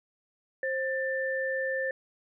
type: tone pair together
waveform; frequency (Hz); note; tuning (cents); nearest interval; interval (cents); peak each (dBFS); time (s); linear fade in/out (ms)
sine; 528.6 / 1777; C5 / A6; +18 / +17; octave + major sixth; 2099; -30 / -31; 0.63-1.91; 2
effects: none